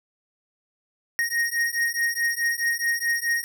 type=beating tone pair; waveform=square; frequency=1864.7 / 1869.4 Hz; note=A#6 / A#6; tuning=0 / +4 cents; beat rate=4.7 Hz; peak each=-26 dBFS; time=1.19-3.44 s; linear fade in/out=0 ms; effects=none